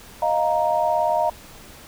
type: chord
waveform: sine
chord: Eb suspended second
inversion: none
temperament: just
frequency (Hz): 622.3 / 700 / 933.4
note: Eb5 / F5 / Bb5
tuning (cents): 0 / +4 / +2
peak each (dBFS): -22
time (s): 0.22-1.3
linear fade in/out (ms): 5
effects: pink hiss -44 dBFS RMS until 1.87 s

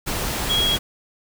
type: tone in noise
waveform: sine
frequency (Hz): 3304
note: G#7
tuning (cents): -10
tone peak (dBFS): -18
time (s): 0.49-0.77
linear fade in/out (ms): 20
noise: pink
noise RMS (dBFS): -25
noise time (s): 0.06-0.79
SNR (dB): +4
effects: none

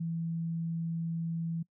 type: tone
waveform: sine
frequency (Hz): 165.7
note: E3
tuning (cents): +9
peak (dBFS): -31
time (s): 0-1.63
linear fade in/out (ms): 10
effects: noise-tail reverb RT60 0.1 s tail -23 dB re dry

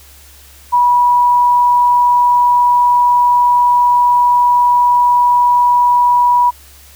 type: tone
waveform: sine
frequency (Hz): 974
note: B5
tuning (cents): -24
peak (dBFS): -7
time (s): 0.72-6.51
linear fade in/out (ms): 20
effects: added 69 Hz sine -42 dBFS peak until 6.95 s + white hiss -42 dBFS RMS until 6.95 s

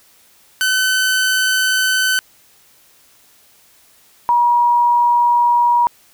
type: tone pair in turn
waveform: sawtooth / sine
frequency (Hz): 1519 / 957.6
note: F#6 / A#5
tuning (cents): +45 / +46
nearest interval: minor sixth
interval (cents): 799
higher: first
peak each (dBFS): -10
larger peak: neither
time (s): 0.61-2.19 / 4.29-5.87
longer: neither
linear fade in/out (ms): 0
effects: white hiss -51 dBFS RMS until 6.13 s

